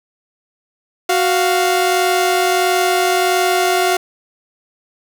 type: tone pair together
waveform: sawtooth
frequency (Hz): 370 / 698.5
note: F#4 / F5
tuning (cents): 0 / 0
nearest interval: major seventh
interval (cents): 1100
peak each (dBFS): -12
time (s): 1.09-3.97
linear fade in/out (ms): 5
effects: none